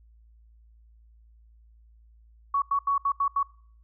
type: tone bursts at uneven times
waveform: sine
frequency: 1119 Hz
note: C#6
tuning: 16 cents sharp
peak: -21 dBFS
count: 6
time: 2.54-2.62 / 2.71-2.79 / 2.87-2.98 / 3.05-3.12 / 3.2-3.28 / 3.36-3.43 s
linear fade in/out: 5 ms
effects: noise-tail reverb RT60 0.6 s tail -24 dB re dry + added 56 Hz sine -53 dBFS peak until 3.83 s